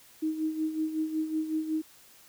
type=tone with tremolo; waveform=sine; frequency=314.1 Hz; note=D#4; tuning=16 cents sharp; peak=-25 dBFS; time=0.22-1.82 s; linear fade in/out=10 ms; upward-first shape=sine; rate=5.4 Hz; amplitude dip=65%; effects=white hiss -56 dBFS RMS until 2.28 s